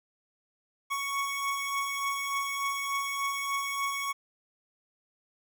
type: beating tone pair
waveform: 25% pulse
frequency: 1108.7 / 1112.1 Hz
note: C#6 / C#6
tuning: 0 / +5 cents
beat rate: 3.4 Hz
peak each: -33 / -27 dBFS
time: 0.9-4.13 s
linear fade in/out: 20 ms
effects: none